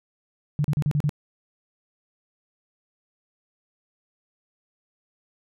sine tone bursts, 146.83 Hz, D3, in tune, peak -19 dBFS, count 6, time 0.59-1.093 s, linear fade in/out 0 ms, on 53 ms, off 37 ms, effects none

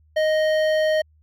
sine tone with hard clipping, 622.3 Hz, D#5, in tune, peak -19 dBFS, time 0.16-1.02 s, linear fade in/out 10 ms, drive 12 dB, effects added 77 Hz sine -54 dBFS peak until 1.22 s

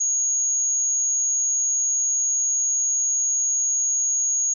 sine tone, 6645 Hz, G#8, in tune, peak -19 dBFS, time 0-4.54 s, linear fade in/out 10 ms, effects none

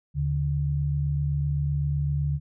sine tone pair together, 76.4 / 144.22 Hz, D#2 / D3, -31 / -31 cents, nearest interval major seventh, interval 1100 cents, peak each -28 / -24 dBFS, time 0.14-2.4 s, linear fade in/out 50 ms, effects none

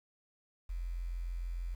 sine tone with quantisation, 43.32 Hz, F1, 13 cents flat, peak -35 dBFS, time 0.69-1.75 s, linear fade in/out 10 ms, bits 10, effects none

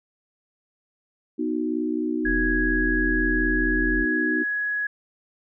sine chord, B major, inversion none, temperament equal, 246.9 / 311.1 / 370 Hz, B3 / D#4 / F#4, 0 / 0 / 0 cents, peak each -28 / -25 / -30 dBFS, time 1.38-4.44 s, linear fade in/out 20 ms
sine tone, 42.03 Hz, E1, 34 cents sharp, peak -25 dBFS, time 2.24-4.06 s, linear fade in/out 50 ms
sine tone with pitch glide, 1661.2 to 1675.7 Hz, G#6 to G#6, 0 to +15 cents, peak -23 dBFS, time 2.25-4.87 s, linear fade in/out 5 ms, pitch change +15 cents, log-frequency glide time 2.57-4.72 s
effects none

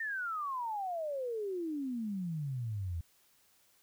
sine exponential sweep, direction down, 1841 to 80 Hz, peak -34 dBFS, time 0-3.01 s, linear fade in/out 5 ms, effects white hiss -68 dBFS RMS until 3.82 s

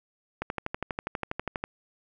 click train, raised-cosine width 0.5 ms, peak -15 dBFS, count 16, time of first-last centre 0.42-1.64 s, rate 12.3 Hz, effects none

